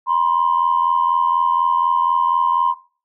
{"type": "tone pair together", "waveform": "sine", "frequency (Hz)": [962.4, 1046.5], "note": ["B5", "C6"], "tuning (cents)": [-45, 0], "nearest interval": "minor second", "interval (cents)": 145, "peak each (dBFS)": -16, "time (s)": [0.06, 2.75], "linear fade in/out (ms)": 50, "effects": ["noise-tail reverb RT60 0.4 s tail -18 dB re dry", "tanh soft clip ceiling -7 dBFS"]}